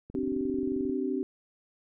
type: click train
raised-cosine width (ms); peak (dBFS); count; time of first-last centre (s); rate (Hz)
3; -32; 19; 0.1-0.896; 22.6
type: chord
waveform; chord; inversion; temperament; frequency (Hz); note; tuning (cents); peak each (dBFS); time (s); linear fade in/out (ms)
sine; C suspended second; none; equal with one note detuned; 261.6 / 293.7 / 383; C4 / D4 / G4; 0 / 0 / -40; -31 / -33 / -32; 0.15-1.23; 0
effects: none